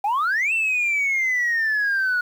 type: exponential two-way sweep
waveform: sine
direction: up then down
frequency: 784 to 2707 to 1445 Hz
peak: -17 dBFS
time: 0.04-2.21 s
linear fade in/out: 5 ms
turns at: 0.53 s
effects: tanh soft clip ceiling -16 dBFS + 8-bit